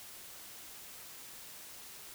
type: silence
effects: white hiss -50 dBFS RMS until 2.14 s